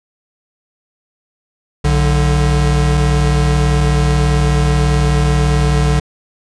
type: tone pair together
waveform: square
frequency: 61.73 / 146.83 Hz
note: B1 / D3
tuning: 0 / 0 cents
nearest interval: octave + minor third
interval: 1500 cents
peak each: -14 dBFS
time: 1.84-6 s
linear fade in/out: 10 ms
effects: resampled to 22050 Hz